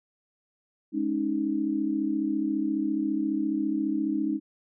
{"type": "chord", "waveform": "sine", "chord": "Ab suspended fourth", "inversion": "none", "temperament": "just", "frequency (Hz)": [207.7, 276.9, 311.5], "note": ["Ab3", "Db4", "Eb4"], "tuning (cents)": [0, -2, 2], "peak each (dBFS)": [-32, -29, -27], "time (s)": [0.92, 4.4], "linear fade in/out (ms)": 50, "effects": []}